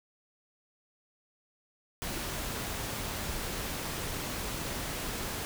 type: noise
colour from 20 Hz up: pink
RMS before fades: -36 dBFS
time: 2.02-5.45 s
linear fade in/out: 0 ms
effects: none

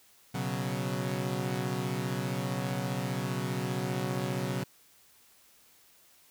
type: chord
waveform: sawtooth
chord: B suspended second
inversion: none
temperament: equal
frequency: 123.47 / 138.59 / 185 Hz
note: B2 / C#3 / F#3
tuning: 0 / 0 / 0 cents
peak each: -31 dBFS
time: 0.34-4.64 s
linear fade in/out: 10 ms
effects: white hiss -61 dBFS RMS until 6.3 s

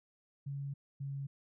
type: tone pair in turn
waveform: sine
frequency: 139.8 / 138.59 Hz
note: C#3 / C#3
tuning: +15 / 0 cents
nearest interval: unison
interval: 15 cents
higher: first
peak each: -37 / -37 dBFS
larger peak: neither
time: 0.46-0.74 / 1-1.27 s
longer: first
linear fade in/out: 10 ms
effects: none

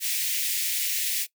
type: high-pass noise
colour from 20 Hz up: white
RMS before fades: -27 dBFS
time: 0-1.27 s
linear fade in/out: 50 ms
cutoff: 1900 Hz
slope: 48 dB/octave
effects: noise-tail reverb RT60 0.1 s tail -19 dB re dry

